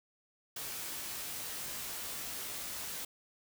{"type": "noise with comb filter", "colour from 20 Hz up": "white", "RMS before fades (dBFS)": -41, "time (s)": [0.56, 3.05], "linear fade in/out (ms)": 5, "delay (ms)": 18, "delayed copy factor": 0.6, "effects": []}